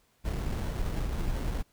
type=noise with sample-and-hold; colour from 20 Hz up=brown; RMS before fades=-31 dBFS; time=0.24-1.63 s; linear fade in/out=20 ms; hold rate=2450 Hz; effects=pink hiss -68 dBFS RMS until 1.72 s